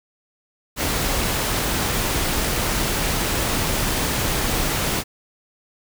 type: noise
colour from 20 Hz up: pink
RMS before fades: -22 dBFS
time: 0.76-5.04 s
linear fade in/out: 50 ms
effects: none